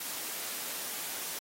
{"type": "high-pass noise", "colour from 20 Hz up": "white", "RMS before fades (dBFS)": -38, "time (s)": [0, 1.39], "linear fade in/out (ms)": 5, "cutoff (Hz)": 200, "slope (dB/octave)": 12, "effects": ["AAC 48 kbps"]}